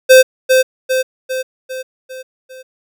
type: tone with echo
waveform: square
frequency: 518 Hz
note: C5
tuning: 17 cents flat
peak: -3 dBFS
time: 0.09-0.23 s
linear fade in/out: 20 ms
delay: 400 ms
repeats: 6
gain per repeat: -5 dB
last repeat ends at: 2.63 s
effects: none